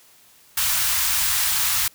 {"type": "band-stop noise", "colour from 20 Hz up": "white", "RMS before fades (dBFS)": -21, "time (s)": [0.57, 1.88], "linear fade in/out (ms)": 5, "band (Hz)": [120, 900], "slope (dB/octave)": 24, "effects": ["white hiss -53 dBFS RMS until 1.94 s"]}